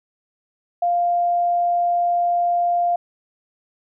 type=tone; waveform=sine; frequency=698.5 Hz; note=F5; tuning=in tune; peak=-16 dBFS; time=0.82-2.96 s; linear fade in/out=5 ms; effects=none